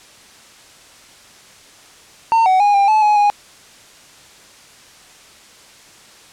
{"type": "tone with pitch steps", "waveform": "triangle", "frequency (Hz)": [908, 750, 821, 798, 864, 840, 824], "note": ["A#5", "F#5", "G#5", "G5", "A5", "G#5", "G#5"], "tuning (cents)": [-46, 23, -20, 31, -32, 19, -14], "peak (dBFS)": -8, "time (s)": [2.32, 3.3], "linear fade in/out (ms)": 0, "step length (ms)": 140, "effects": ["white hiss -44 dBFS RMS until 6.32 s", "low-pass 8000 Hz 12 dB/octave"]}